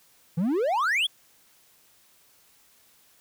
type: exponential sweep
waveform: triangle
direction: up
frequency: 155.3 to 3508 Hz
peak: -20 dBFS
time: 0.37-1.07 s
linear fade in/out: 10 ms
effects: white hiss -60 dBFS RMS until 3.2 s